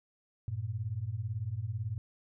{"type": "beating tone pair", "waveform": "sine", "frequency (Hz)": [97, 115], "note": ["G2", "A#2"], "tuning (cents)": [-18, -23], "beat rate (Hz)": 18, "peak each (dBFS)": [-37, -35], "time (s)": [0.48, 1.98], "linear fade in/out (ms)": 0, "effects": []}